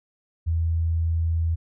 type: tone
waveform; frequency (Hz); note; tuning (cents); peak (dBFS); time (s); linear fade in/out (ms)
sine; 82.41; E2; 0; -20; 0.46-1.56; 20
effects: none